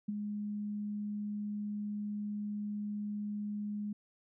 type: tone with ADSR envelope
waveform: sine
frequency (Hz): 207.7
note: G#3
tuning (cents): 0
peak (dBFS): -30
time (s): 0.08-3.93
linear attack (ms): 10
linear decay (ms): 16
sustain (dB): -5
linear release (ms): 6
effects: none